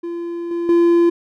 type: tone with level steps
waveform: triangle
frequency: 342 Hz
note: F4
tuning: 36 cents flat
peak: -21 / -17 / -8 dBFS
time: 0.03-1.1 s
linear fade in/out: 10 ms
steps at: 0.51 / 0.69 s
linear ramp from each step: 2 ms
effects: none